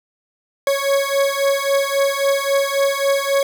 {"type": "beating tone pair", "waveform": "40% pulse", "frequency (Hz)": [552, 555.7], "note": ["C#5", "C#5"], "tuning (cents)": [-7, 4], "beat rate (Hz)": 3.7, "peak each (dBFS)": -18, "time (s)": [0.67, 3.43], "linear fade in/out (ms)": 2, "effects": []}